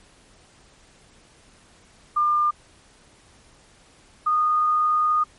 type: tone pair in turn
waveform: sine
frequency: 1200 / 1230.2 Hz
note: D6 / D#6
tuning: +37 / -20 cents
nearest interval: unison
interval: 43 cents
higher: second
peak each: -17 dBFS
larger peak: neither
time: 2.16-2.51 / 4.26-5.24 s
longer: second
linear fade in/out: 10 ms
effects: pink hiss -54 dBFS RMS until 5.38 s + MP3 48 kbps